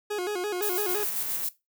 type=tone with vibrato; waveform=40% pulse; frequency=387.6 Hz; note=G4; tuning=20 cents flat; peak=-27 dBFS; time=0.1-1.04 s; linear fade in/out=10 ms; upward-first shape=square; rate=5.9 Hz; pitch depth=130 cents each way
type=noise with tremolo; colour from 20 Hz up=violet; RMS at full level=-29 dBFS; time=0.62-1.49 s; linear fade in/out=5 ms; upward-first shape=square; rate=7.4 Hz; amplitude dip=30%
type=click train; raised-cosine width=0.3 ms; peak=-29 dBFS; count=82; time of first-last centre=0.88-1.439 s; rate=145 Hz
effects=noise-tail reverb RT60 0.2 s tail -17 dB re dry